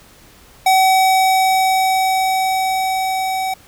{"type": "tone with level ramp", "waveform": "square", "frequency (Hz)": 758, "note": "F#5", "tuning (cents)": 42, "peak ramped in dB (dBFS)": [-10, -19], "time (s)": [0.66, 3.54], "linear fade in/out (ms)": 5, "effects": ["pink hiss -46 dBFS RMS until 3.67 s"]}